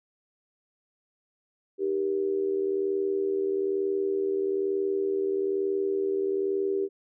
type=tone with amplitude modulation; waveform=sine; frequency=391.7 Hz; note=G4; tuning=1 cent flat; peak=-21 dBFS; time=1.78-6.89 s; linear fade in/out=50 ms; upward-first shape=sine; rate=81.1 Hz; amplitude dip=70%; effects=none